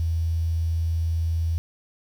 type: tone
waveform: sine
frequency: 82.41 Hz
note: E2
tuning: in tune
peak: -21 dBFS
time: 0-1.58 s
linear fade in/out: 0 ms
effects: 8-bit